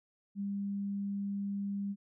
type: tone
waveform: sine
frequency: 200 Hz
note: G3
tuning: 35 cents sharp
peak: -33 dBFS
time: 0.35-1.96 s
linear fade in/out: 50 ms
effects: none